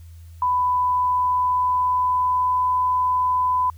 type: tone with pitch glide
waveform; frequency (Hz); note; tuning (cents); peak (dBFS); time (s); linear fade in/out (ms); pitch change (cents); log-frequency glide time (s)
sine; 996 to 1003.5; B5 to B5; +14 to +27; -17; 0.42-3.7; 2; +13; 0.7-2.79
effects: added 83 Hz sine -39 dBFS peak until 3.77 s + white hiss -59 dBFS RMS until 3.77 s